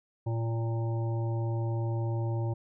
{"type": "harmonic tone", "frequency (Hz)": 114.6, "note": "A#2", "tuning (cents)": -29, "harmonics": [1, 3, 5, 7, 8], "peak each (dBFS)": [-28, -38, -42, -45, -46], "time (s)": [0.26, 2.54], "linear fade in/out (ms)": 10, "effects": []}